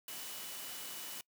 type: tone in noise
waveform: sine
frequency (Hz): 2958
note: F#7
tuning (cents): -1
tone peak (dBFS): -53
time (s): 0.08-1.21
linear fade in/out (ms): 2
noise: white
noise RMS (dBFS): -45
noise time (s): 0.08-1.21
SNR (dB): -11
effects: noise-tail reverb RT60 0.1 s tail -24 dB re dry + high-pass 150 Hz 12 dB/octave